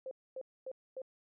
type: tone bursts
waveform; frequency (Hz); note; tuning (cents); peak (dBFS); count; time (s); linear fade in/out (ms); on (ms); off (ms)
sine; 523.3; C5; 0; -39; 4; 0.06-1.018; 2; 52; 250
effects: none